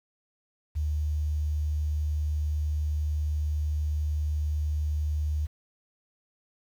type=tone with quantisation; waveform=sine; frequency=75.5 Hz; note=D2; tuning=48 cents sharp; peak=-25 dBFS; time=0.75-5.47 s; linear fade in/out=20 ms; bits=9; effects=none